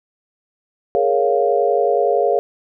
sine chord, Bb minor seventh, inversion third, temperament equal, 415.3 / 466.2 / 554.4 / 698.5 Hz, Ab4 / Bb4 / Db5 / F5, 0 / 0 / 0 / 0 cents, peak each -19 dBFS, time 0.95-2.39 s, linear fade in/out 0 ms, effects none

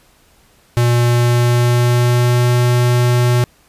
square tone with pitch glide, 120.2 to 122.23 Hz, B2 to B2, -46 to -17 cents, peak -11 dBFS, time 0.77-3.44 s, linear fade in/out 0 ms, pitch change +29 cents, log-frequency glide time 1.01-2.48 s, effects pink hiss -52 dBFS RMS until 3.68 s + resampled to 32000 Hz

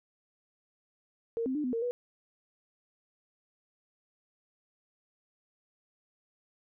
sine tone with pitch steps, 460.9 / 261 / 299.1 / 251.4 / 459.3 / 487.9 Hz, A#4 / C4 / D4 / B3 / A#4 / B4, -20 / -4 / +32 / +31 / -26 / -21 cents, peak -29 dBFS, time 1.37-1.91 s, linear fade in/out 0 ms, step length 90 ms, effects none

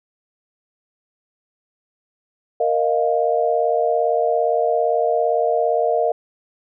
sine chord, Bb suspended fourth, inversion none, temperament just, 466.2 / 621.6 / 699.2 Hz, Bb4 / Eb5 / F5, 0 / -2 / +2 cents, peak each -20 dBFS, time 2.6-6.12 s, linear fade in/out 5 ms, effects none

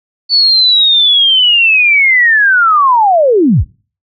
sine linear sweep, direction down, 4500 to 30.38 Hz, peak -5 dBFS, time 0.29-3.65 s, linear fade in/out 50 ms, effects noise-tail reverb RT60 0.4 s tail -25 dB re dry

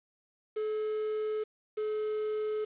triangle tone pair in turn, 430 / 428.1 Hz, A4 / A4, -40 / -47 cents, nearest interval unison, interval 7 cents, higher first, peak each -28 dBFS, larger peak neither, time 0.56-1.44 / 1.77-2.65 s, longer neither, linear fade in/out 10 ms, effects resampled to 8000 Hz + 9-bit

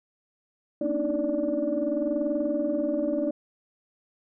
sine tone cluster, 234.6 / 271.6 / 292.3 / 312.9 / 584 Hz, A#3 / C#4 / D4 / D#4 / D5, +11 / -35 / -8 / +10 / -10 cents, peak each -34 / -35 / -29 / -29 / -27 dBFS, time 0.81-3.31 s, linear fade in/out 5 ms, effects tanh soft clip ceiling -16 dBFS

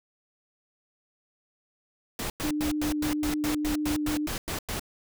pink noise bursts, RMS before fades -32 dBFS, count 13, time 2.19-4.796 s, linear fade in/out 2 ms, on 110 ms, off 98 ms
sine tone with vibrato, 300.5 Hz, D4, 40 cents sharp, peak -26 dBFS, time 2.43-4.27 s, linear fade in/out 10 ms, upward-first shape triangle, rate 6.7 Hz, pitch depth 13 cents each way
effects none

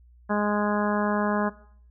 harmonic tone, 207.7 Hz, G#3, in tune, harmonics 1 / 2 / 3 / 4 / 5 / 6 / 7 / 8, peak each -25 / -31 / -29 / -32 / -31 / -36 / -36 / -34 dBFS, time 0.29-1.5 s, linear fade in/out 20 ms, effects noise-tail reverb RT60 0.6 s tail -19 dB re dry + added 60 Hz sine -51 dBFS peak until 1.9 s

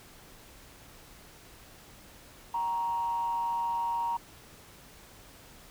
sine tone with frequency modulation, 937 Hz, A#5, 9 cents sharp, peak -27 dBFS, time 2.54-4.17 s, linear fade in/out 5 ms, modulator 168 Hz, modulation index 0.33, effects tanh soft clip ceiling -23 dBFS + pink hiss -53 dBFS RMS until 5.7 s

